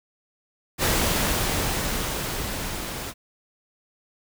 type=noise with level ramp; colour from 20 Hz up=pink; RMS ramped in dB=-21 to -33 dBFS; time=0.78-3.14 s; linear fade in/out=50 ms; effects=none